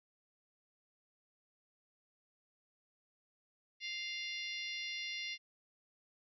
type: harmonic tone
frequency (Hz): 698.5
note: F5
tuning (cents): 0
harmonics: 3 / 4 / 5 / 6 / 7 / 8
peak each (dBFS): -43 / -45 / -47 / -49 / -50 / -51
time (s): 3.8-5.38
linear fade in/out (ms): 50
effects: none